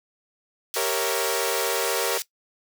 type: high-pass noise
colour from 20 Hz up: pink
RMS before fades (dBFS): -30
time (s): 0.74-2.22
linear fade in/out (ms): 0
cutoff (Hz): 3300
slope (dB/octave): 12
type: chord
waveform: sawtooth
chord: G diminished seventh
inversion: none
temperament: equal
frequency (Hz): 392 / 466.2 / 554.4 / 659.3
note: G4 / Bb4 / Db5 / Fb5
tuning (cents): 0 / 0 / 0 / 0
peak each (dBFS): -27 / -23 / -26 / -29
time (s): 0.76-2.18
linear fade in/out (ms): 5
effects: noise-tail reverb RT60 0.1 s tail -17 dB re dry